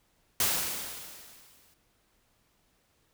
white noise with exponential decay, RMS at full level -25 dBFS, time 0.4-1.74 s, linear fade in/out 2 ms, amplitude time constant 290 ms, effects pink hiss -70 dBFS RMS until 3.13 s

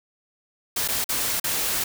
white noise with dropouts, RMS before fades -25 dBFS, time 0.76-1.84 s, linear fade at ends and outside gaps 5 ms, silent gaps 0.878-0.885 / 1.043-1.09 / 1.399-1.44 s, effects none

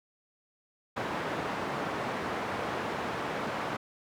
white band-pass noise, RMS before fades -34 dBFS, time 0.96-3.77 s, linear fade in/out 10 ms, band 120 to 1200 Hz, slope 12 dB/octave, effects none

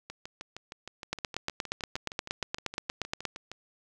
two click trains, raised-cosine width 0.2 ms, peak -23 / -13 dBFS, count 23 / 19, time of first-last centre 0.1-3.516 / 1.13-3.253 s, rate 6.44 / 8.48 Hz, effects none

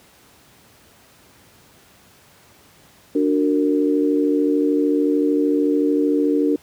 sine chord, D augmented, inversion none, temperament just, 293.7 / 367.1 / 458.9 Hz, D4 / F#4 / A#4, 0 / -14 / -27 cents, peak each -17 / -23 / -21 dBFS, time 3.15-6.56 s, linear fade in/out 5 ms, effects pink hiss -51 dBFS RMS until 6.62 s + high-pass 80 Hz 12 dB/octave

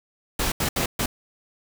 pink noise bursts at uneven times, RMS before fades -24 dBFS, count 4, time 0.39-0.52 / 0.6-0.69 / 0.76-0.86 / 0.99-1.06 s, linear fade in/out 5 ms, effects none

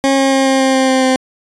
20% pulse tone with pitch steps, 271.8 / 270.1 / 268.4 / 266.7 / 265 / 263.3 / 261.6 / 260 Hz, C#4 / C#4 / C4 / C4 / C4 / C4 / C4 / C4, -34 / -45 / +44 / +33 / +22 / +11 / 0 / -11 cents, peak -5 dBFS, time 0.04-1.16 s, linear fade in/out 0 ms, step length 140 ms, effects resampled to 22050 Hz

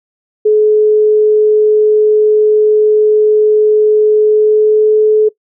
sine tone with pitch glide, 426.6 to 429.6 Hz, G#4 to A4, +46 to -41 cents, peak -5 dBFS, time 0.45-5.29 s, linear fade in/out 10 ms, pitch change +13 cents, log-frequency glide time 4.24-4.97 s, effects noise-tail reverb RT60 0.1 s tail -20 dB re dry

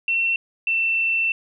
sine tone pair in turn, 2708 / 2683 Hz, E7 / E7, +46 / +30 cents, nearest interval unison, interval 16 cents, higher first, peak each -18 dBFS, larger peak neither, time 0.08-0.36 / 0.67-1.32 s, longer second, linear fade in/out 2 ms, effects none

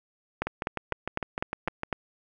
two click trains, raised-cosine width 0.5 ms, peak -15 / -12 dBFS, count 10 / 7, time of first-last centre 0.47-1.834 / 0.42-1.928 s, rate 6.6 / 3.98 Hz, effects none

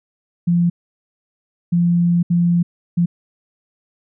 sine tone bursts at uneven times, 172.8 Hz, F3, 18 cents flat, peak -12 dBFS, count 4, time 0.47-0.7 / 1.72-2.23 / 2.3-2.63 / 2.97-3.06 s, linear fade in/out 10 ms, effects none

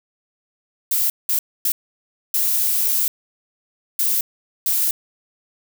violet noise bursts at uneven times, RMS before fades -19 dBFS, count 6, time 0.91-1.1 / 1.29-1.39 / 1.65-1.72 / 2.34-3.08 / 3.99-4.21 / 4.66-4.91 s, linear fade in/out 2 ms, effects none

